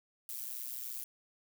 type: noise with amplitude modulation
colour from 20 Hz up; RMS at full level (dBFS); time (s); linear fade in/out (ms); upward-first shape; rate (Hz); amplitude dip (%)
violet; -38; 0.29-1.04; 2; sine; 123; 85
effects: none